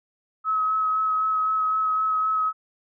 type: tone with vibrato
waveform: sine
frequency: 1282 Hz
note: E6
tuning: 49 cents flat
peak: -20 dBFS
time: 0.44-2.53 s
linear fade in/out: 50 ms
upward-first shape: sine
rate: 3.9 Hz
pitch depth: 14 cents each way
effects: none